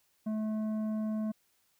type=tone with tanh clipping; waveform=sine; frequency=216.3 Hz; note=A3; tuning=29 cents flat; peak=-32 dBFS; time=0.26-1.32 s; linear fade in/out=10 ms; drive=9 dB; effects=white hiss -72 dBFS RMS until 1.79 s